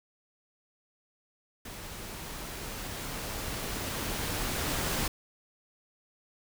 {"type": "noise with level ramp", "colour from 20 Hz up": "pink", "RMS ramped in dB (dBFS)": [-43, -30], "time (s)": [1.65, 5.08], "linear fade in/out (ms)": 5, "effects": []}